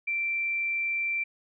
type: tone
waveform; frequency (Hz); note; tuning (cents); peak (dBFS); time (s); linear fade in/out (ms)
sine; 2349; D7; 0; -26; 0.07-1.24; 10
effects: none